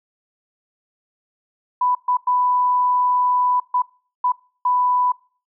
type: tone bursts at uneven times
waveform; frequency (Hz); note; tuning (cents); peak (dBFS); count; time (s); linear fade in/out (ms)
sine; 993; B5; +9; -15; 6; 1.81-1.95 / 2.08-2.17 / 2.27-3.6 / 3.74-3.82 / 4.24-4.32 / 4.65-5.12; 5
effects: noise-tail reverb RT60 0.4 s tail -23 dB re dry